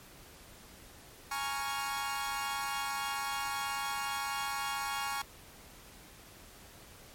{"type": "chord", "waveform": "sawtooth", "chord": "Bb minor seventh", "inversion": "third", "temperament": "equal", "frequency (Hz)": [830.6, 932.3, 1108.7, 1396.9], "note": ["Ab5", "Bb5", "Db6", "F6"], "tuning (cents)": [0, 0, 0, 0], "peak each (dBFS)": [-34, -39, -34, -37], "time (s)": [1.31, 5.22], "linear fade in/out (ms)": 5, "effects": ["pink hiss -54 dBFS RMS until 7.14 s", "MP3 64 kbps"]}